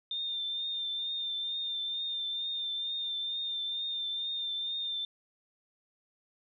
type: tone with vibrato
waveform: sine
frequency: 3606 Hz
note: A7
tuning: 42 cents sharp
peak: -32 dBFS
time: 0.11-5.05 s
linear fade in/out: 2 ms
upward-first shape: triangle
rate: 2.2 Hz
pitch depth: 35 cents each way
effects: none